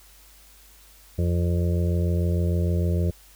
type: harmonic tone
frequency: 86.6 Hz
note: F2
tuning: 14 cents flat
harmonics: 1 / 2 / 4 / 5 / 6 / 7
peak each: -21 / -27 / -33 / -35 / -37 / -38 dBFS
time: 1.18-3.11 s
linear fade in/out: 10 ms
effects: added 50 Hz sine -53 dBFS peak until 3.35 s + white hiss -53 dBFS RMS until 3.35 s